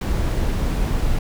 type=noise; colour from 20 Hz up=brown; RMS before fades=-20 dBFS; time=0.01-1.19 s; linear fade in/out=5 ms; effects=none